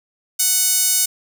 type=tone with high-pass filter; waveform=sawtooth; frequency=740 Hz; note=F#5; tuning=in tune; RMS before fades=-17 dBFS; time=0.39-1.06 s; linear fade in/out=10 ms; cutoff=7100 Hz; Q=1.1; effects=none